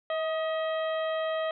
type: harmonic tone with a mistuned harmonic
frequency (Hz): 639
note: D#5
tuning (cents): +46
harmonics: 1 / 2 / 3 / 4 / 5 / 6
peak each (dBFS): -28 / -36 / -39 / -47 / -42 / -51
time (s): 0.1-1.51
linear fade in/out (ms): 2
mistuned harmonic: 2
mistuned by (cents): -37
effects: none